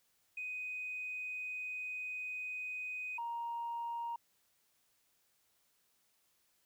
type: tone pair in turn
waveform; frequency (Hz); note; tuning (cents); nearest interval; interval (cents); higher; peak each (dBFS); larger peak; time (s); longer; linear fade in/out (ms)
sine; 2500 / 936.4; D#7 / A#5; +8 / +8; octave + perfect fourth; 1700; first; -38 / -36; second; 0.37-3.18 / 3.18-4.16; first; 5
effects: tanh soft clip ceiling -33 dBFS + white hiss -75 dBFS RMS until 6.65 s